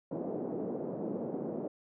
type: band-pass noise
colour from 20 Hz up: white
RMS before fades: -37 dBFS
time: 0.11-1.68 s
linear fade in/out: 5 ms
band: 170 to 520 Hz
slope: 24 dB/octave
effects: none